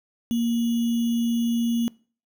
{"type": "tone with sample-and-hold", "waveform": "sine", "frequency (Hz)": 233.6, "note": "A#3", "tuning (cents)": 4, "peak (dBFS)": -20, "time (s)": [0.31, 1.88], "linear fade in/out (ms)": 0, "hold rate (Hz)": 3150, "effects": ["noise-tail reverb RT60 0.4 s tail -23 dB re dry"]}